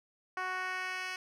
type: tone with band-pass filter sweep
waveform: 10% pulse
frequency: 370.2 Hz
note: F#4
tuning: 1 cent sharp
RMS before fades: -37 dBFS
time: 0.37-1.16 s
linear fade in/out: 2 ms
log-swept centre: 1200 to 3100 Hz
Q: 1.1
effects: none